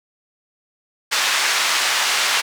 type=band-pass noise; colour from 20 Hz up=pink; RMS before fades=-19 dBFS; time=1.11-2.42 s; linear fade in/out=20 ms; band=1300 to 6400 Hz; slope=12 dB/octave; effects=none